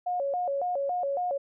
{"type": "tone with vibrato", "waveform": "sine", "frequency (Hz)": 632, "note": "D#5", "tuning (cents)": 27, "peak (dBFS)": -26, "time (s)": [0.06, 1.38], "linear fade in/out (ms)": 10, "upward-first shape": "square", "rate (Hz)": 3.6, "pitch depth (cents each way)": 220, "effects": []}